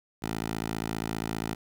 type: tone with high-pass filter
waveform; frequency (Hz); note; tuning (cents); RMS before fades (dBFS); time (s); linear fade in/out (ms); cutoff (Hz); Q
10% pulse; 55; A1; 0; -33; 0.22-1.55; 10; 120; 0.54
effects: none